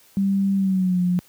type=tone with pitch glide; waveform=sine; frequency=196.1 to 178.79 Hz; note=G3 to F3; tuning=+1 to +41 cents; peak=-17 dBFS; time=0.17-1.19 s; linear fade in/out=0 ms; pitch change=-160 cents; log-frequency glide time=0.55-1.01 s; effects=white hiss -54 dBFS RMS until 1.28 s + high-pass 60 Hz 12 dB/octave